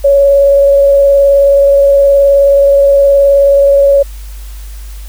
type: tone with vibrato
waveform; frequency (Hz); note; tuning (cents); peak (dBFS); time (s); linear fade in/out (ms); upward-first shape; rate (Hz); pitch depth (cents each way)
sine; 559; C#5; +14; -3; 0.04-4.03; 10; triangle; 19; 16
effects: added 50 Hz sine -23 dBFS peak until 5.08 s + white hiss -38 dBFS RMS until 5.08 s